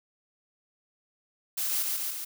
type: noise with echo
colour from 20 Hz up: blue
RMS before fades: -30 dBFS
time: 1.57-1.83 s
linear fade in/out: 10 ms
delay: 140 ms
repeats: 3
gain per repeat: -2 dB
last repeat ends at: 2.25 s
effects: none